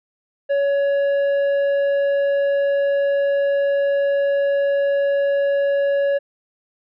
sine tone with tanh clipping, 561 Hz, C#5, 21 cents sharp, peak -17 dBFS, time 0.49-6.19 s, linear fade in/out 20 ms, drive 7 dB, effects none

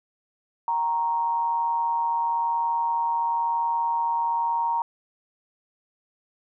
sine tone with amplitude modulation, 932.3 Hz, A#5, in tune, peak -19 dBFS, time 0.68-4.82 s, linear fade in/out 2 ms, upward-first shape sine, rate 161 Hz, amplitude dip 55%, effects none

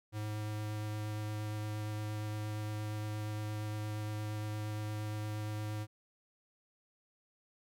square tone with vibrato, 106.4 Hz, G#2, 42 cents sharp, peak -37 dBFS, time 0.12-5.87 s, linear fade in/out 50 ms, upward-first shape sine, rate 8.6 Hz, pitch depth 9 cents each way, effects none

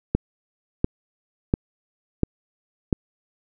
click train, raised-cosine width 3 ms, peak -5 dBFS, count 5, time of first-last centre 0.15-2.928 s, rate 1.44 Hz, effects none

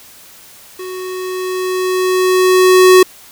square tone with level ramp, 370 Hz, F#4, in tune, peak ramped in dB -25 to -3 dBFS, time 0.79-3.03 s, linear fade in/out 5 ms, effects white hiss -40 dBFS RMS until 3.31 s

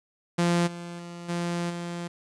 sawtooth tone with level steps, 172.7 Hz, F3, 19 cents flat, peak -17 / -32 / -34 / -23 / -28 dBFS, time 0.38-2.08 s, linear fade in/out 10 ms, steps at 0.66 / 0.98 / 1.28 / 1.69 s, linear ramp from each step 20 ms, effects resampled to 22050 Hz + 9-bit

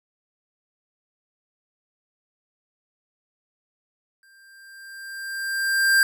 square tone with exponential growth, 1586 Hz, G6, 20 cents sharp, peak -14 dBFS, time 4.23-6.03 s, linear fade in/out 1 ms, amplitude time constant 390 ms, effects none

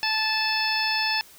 harmonic tone, 874 Hz, A5, 12 cents flat, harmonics 1 / 2 / 3 / 4 / 5 / 6, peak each -29 / -29 / -28 / -35 / -31 / -27 dBFS, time 0.03-1.21 s, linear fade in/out 0 ms, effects white hiss -50 dBFS RMS until 1.38 s

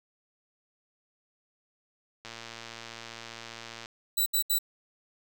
click train, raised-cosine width 0.2 ms, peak -24 dBFS, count 186, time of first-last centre 2.25-3.859 s, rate 115 Hz
5% pulse tone bursts, 3951 Hz, B7, in tune, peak -16 dBFS, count 3, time 4.17-4.588 s, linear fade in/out 10 ms, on 92 ms, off 71 ms
effects none

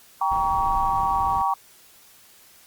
sine chord, G diminished, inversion none, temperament just, 784 / 940.8 / 1128.9 Hz, G5 / Bb5 / Db6, 0 / +16 / +31 cents, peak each -24 dBFS, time 0.21-1.54 s, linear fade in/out 5 ms
brown noise, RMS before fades -33 dBFS, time 0.31-1.42 s, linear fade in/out 5 ms
effects white hiss -52 dBFS RMS until 2.66 s + Opus 48 kbps

